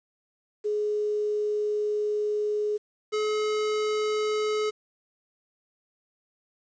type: tone pair in turn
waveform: sine / square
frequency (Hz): 420 / 426.6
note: G#4 / G#4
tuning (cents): +19 / +46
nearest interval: unison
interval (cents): 27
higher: second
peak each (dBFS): -24 / -25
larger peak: first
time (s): 0.64-2.78 / 3.12-4.71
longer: first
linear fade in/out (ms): 20
effects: resampled to 16000 Hz + 9-bit